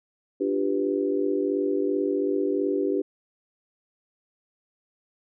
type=chord; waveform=sine; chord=G dominant seventh; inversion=second; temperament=equal; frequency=293.7 / 349.2 / 392 / 493.9 Hz; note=D4 / F4 / G4 / B4; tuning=0 / 0 / 0 / 0 cents; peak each=-27 / -31 / -25 / -31 dBFS; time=0.4-3.02 s; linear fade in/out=10 ms; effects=none